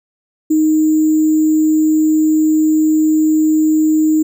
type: tone with sample-and-hold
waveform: sine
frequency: 311.1 Hz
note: D#4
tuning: in tune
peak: -9 dBFS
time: 0.5-4.23 s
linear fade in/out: 10 ms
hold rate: 7350 Hz
effects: none